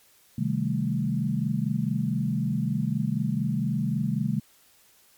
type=chord; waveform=sine; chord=A half-diminished seventh; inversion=first; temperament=equal; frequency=130.81 / 155.56 / 196 / 220 Hz; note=C3 / Eb3 / G3 / A3; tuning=0 / 0 / 0 / 0 cents; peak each=-29 dBFS; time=0.38-4.4 s; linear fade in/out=5 ms; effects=white hiss -59 dBFS RMS until 5.17 s + MP3 96 kbps